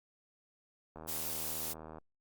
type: click train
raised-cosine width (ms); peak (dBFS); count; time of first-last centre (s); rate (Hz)
1; -33; 82; 0.96-1.984; 79.1
type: noise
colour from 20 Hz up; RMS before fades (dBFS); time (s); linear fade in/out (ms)
blue; -38; 1.07-1.74; 20
effects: Opus 48 kbps